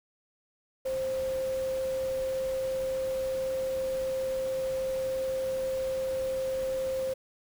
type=tone in noise; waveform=sine; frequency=526 Hz; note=C5; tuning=9 cents sharp; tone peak=-28 dBFS; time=0.85-7.14 s; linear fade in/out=10 ms; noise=pink; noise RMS=-45 dBFS; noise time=0.85-7.14 s; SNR=+14 dB; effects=none